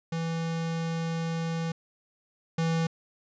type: tone pair in turn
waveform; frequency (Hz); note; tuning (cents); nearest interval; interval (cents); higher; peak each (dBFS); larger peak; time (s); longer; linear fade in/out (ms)
square; 164.81 / 164.13; E3 / E3; 0 / -7; unison; 7; first; -29 / -25; second; 0.12-1.72 / 2.58-2.87; first; 5
effects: resampled to 16000 Hz